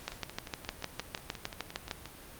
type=two click trains; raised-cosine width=0.2 ms; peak=-16 / -24 dBFS; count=13 / 12; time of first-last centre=0.08-1.912 / 0.12-2.057 s; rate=6.55 / 5.68 Hz; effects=pink hiss -50 dBFS RMS until 2.39 s + Opus 48 kbps